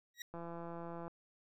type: tone with exponential growth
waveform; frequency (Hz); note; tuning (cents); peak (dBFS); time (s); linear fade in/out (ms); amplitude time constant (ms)
20% pulse; 1908; A#6; +40; -34; 0.14-0.22; 2; 16
type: click train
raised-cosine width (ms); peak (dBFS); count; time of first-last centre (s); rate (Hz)
1; -33; 126; 0.34-1.08; 169
effects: none